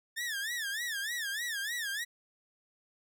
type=tone with vibrato; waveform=sawtooth; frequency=1760 Hz; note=A6; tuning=in tune; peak=-30 dBFS; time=0.16-2.05 s; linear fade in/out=20 ms; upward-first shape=sine; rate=3.3 Hz; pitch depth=180 cents each way; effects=none